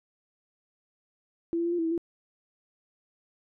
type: tone with pitch steps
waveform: sine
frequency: 335.9 / 338.9 / 342.5 / 349.3 / 328.9 / 325.7 / 337.8 Hz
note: E4 / E4 / F4 / F4 / E4 / E4 / E4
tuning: +33 / +48 / -34 / 0 / -4 / -21 / +42 cents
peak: -25 dBFS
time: 1.53-1.978 s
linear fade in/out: 0 ms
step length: 64 ms
effects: none